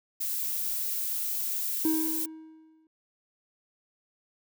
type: noise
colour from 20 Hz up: violet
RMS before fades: -31 dBFS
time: 0.2-2.26 s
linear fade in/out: 10 ms
type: tone with exponential decay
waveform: triangle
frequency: 317.5 Hz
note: D#4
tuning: 35 cents sharp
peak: -20 dBFS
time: 1.85-2.87 s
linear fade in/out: 2 ms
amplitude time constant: 220 ms
effects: none